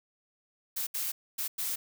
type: noise bursts at uneven times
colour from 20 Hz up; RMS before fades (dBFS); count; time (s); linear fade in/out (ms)
blue; -33; 4; 0.76-0.87 / 0.94-1.12 / 1.38-1.48 / 1.58-1.76; 10
effects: none